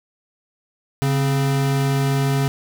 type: tone pair together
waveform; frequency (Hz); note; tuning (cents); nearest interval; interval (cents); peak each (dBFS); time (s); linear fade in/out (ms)
square; 138.7 / 264.1; C#3 / C4; +1 / +16; major seventh; 1115; -18 / -27; 1.02-2.48; 0
effects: none